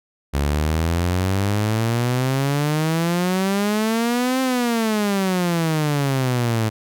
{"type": "exponential two-way sweep", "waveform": "sawtooth", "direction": "up then down", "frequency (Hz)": [69.3, 263.4, 108.2], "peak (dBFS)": -14, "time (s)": [0.33, 6.7], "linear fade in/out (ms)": 20, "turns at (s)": 4.41, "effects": []}